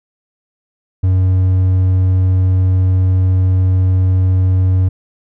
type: tone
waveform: triangle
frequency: 93 Hz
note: F#2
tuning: 9 cents sharp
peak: -7 dBFS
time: 1.03-4.89 s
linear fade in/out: 10 ms
effects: none